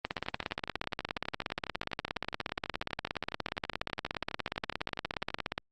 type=two click trains; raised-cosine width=0.3 ms; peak=-22 / -15 dBFS; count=64 / 95; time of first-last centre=0.18-5.387 / 0.05-5.579 s; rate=12.1 / 17 Hz; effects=Opus 24 kbps